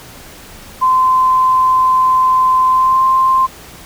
sine tone with pitch glide, 1032 to 1048.2 Hz, C6 to C6, -24 to +3 cents, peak -8 dBFS, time 0.81-3.47 s, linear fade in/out 20 ms, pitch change +27 cents, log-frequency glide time 2.72-3 s, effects pink hiss -36 dBFS RMS until 3.85 s

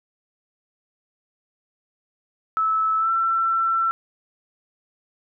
sine tone with pitch glide, 1305 to 1343.2 Hz, E6 to E6, -18 to +32 cents, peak -18 dBFS, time 2.57-3.91 s, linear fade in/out 0 ms, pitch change +50 cents, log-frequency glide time 2.98-3.1 s, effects none

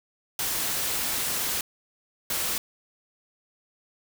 white noise bursts at uneven times, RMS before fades -28 dBFS, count 2, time 0.39-1.61 / 2.3-2.58 s, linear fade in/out 2 ms, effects none

